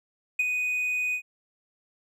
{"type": "tone with ADSR envelope", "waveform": "triangle", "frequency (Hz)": 2489, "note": "D#7", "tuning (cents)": 0, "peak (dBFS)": -17, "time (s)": [0.39, 1.22], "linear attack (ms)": 7, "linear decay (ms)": 29, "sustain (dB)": -6, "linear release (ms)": 81, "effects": ["tanh soft clip ceiling -15 dBFS"]}